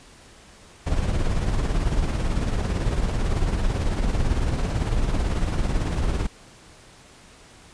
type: noise with tremolo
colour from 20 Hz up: brown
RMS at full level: -20 dBFS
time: 0.86-6.27 s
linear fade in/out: 10 ms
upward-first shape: triangle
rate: 18 Hz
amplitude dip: 55%
effects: pink hiss -49 dBFS RMS until 7.73 s + resampled to 22050 Hz